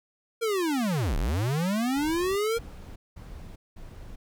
square linear two-way sweep, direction down then up, 471.2 to 30.87 to 471.2 Hz, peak -25 dBFS, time 0.41-2.59 s, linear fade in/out 20 ms, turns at 1.17 s
brown noise bursts, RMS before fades -42 dBFS, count 4, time 1.96-4.16 s, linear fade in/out 10 ms, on 400 ms, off 200 ms
effects none

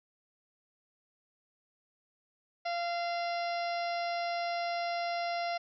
harmonic tone with a mistuned harmonic, 690 Hz, F5, 21 cents flat, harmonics 1 / 2 / 3 / 4 / 5 / 6 / 7 / 8, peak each -32 / -43 / -41 / -47 / -51 / -47 / -48 / -50 dBFS, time 2.65-5.58 s, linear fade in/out 10 ms, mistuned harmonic 7, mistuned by +36 cents, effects none

